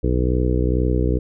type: harmonic tone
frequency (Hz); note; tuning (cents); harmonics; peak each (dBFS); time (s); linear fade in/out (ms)
62.2; B1; +13; 1 / 2 / 3 / 4 / 5 / 6 / 7 / 8; -19 / -23 / -28 / -29 / -25 / -29 / -26 / -30; 0.03-1.19; 10
effects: none